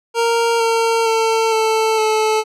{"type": "tone with pitch steps", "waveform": "25% pulse", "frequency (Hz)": [463.8, 456.4, 449, 441.8, 434.7], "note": ["A#4", "A#4", "A4", "A4", "A4"], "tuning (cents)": [-9, -37, 35, 7, -21], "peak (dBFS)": -10, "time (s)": [0.14, 2.44], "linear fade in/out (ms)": 50, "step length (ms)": 460, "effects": ["low-pass 9000 Hz 12 dB/octave"]}